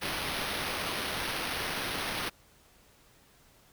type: noise with sample-and-hold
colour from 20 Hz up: white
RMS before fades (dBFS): -34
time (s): 0.01-2.3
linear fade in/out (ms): 20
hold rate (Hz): 7350
effects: pink hiss -61 dBFS RMS until 3.72 s